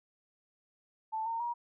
sine tone with pitch steps, 880 / 914.7 / 950.8 Hz, A5 / A#5 / A#5, 0 / -33 / +34 cents, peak -32 dBFS, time 1.12-1.54 s, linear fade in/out 20 ms, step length 140 ms, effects none

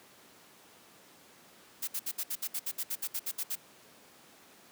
blue noise bursts, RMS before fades -34 dBFS, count 15, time 1.82-3.556 s, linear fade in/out 10 ms, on 56 ms, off 64 ms, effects pink hiss -57 dBFS RMS until 4.71 s + high-pass 200 Hz 12 dB/octave

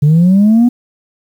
sine linear sweep, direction up, 142.2 to 246.9 Hz, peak -3 dBFS, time 0.02-0.69 s, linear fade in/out 10 ms, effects tanh soft clip ceiling -3 dBFS + 7-bit

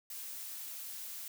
blue noise, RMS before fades -44 dBFS, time 0.1-1.28 s, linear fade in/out 2 ms, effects none

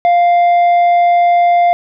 sine tone with tanh clipping, 698.5 Hz, F5, in tune, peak -8 dBFS, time 0.05-1.73 s, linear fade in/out 0 ms, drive 5 dB, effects none

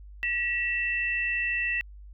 sine tone pair together, 1926 / 2672 Hz, B6 / E7, -44 / +23 cents, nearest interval tritone, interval 567 cents, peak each -28 dBFS, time 0.23-1.81 s, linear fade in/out 0 ms, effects added 50 Hz sine -43 dBFS peak until 2.13 s

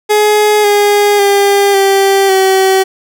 30% pulse tone with pitch steps, 420.9 / 410.8 / 401 / 391.4 / 382 Hz, G#4 / G#4 / G4 / G4 / G4, +23 / -19 / +39 / -3 / -45 cents, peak -4 dBFS, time 0.09-2.84 s, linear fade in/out 20 ms, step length 550 ms, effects none

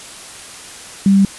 sine tone, 196 Hz, G3, in tune, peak -7 dBFS, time 1.06-1.25 s, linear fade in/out 2 ms, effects white hiss -34 dBFS RMS until 1.38 s + resampled to 24000 Hz

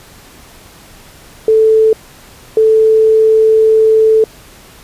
sine tone bursts at uneven times, 439.7 Hz, A4, 1 cent flat, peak -5 dBFS, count 2, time 1.48-1.93 / 2.57-4.24 s, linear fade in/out 2 ms, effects pink hiss -39 dBFS RMS until 4.83 s + resampled to 32000 Hz

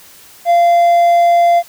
triangle tone, 690 Hz, F5, 21 cents flat, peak -5 dBFS, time 0.45-1.63 s, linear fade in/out 50 ms, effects white hiss -41 dBFS RMS until 1.68 s

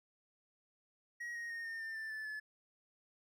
triangle tone with pitch steps, 1900 / 1873.8 / 1848 / 1822.6 / 1797.5 / 1772.8 / 1748.4 / 1724.3 Hz, A#6 / A#6 / A#6 / A#6 / A6 / A6 / A6 / A6, +33 / +8 / -16 / -39 / +36 / +13 / -11 / -35 cents, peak -39 dBFS, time 1.2-2.4 s, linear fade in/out 10 ms, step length 150 ms, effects none

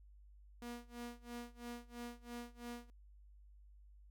sawtooth tone with tremolo, 239.4 Hz, A#3, 46 cents sharp, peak -40 dBFS, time 0.62-2.9 s, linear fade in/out 0 ms, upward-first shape sine, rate 3 Hz, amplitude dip 95%, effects added 50 Hz sine -58 dBFS peak until 4.1 s

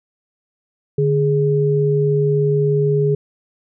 sine tone pair together, 147.26 / 415.3 Hz, D3 / G#4, +5 / 0 cents, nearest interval octave + tritone, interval 1795 cents, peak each -16 dBFS, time 0.98-3.15 s, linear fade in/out 5 ms, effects none

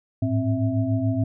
sine tone cluster, 104.7 / 111.7 / 264.3 / 655 Hz, G#2 / A2 / C4 / E5, +15 / +27 / +18 / -11 cents, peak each -26 / -24 / -24 / -32 dBFS, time 0.22-1.24 s, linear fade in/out 5 ms, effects none

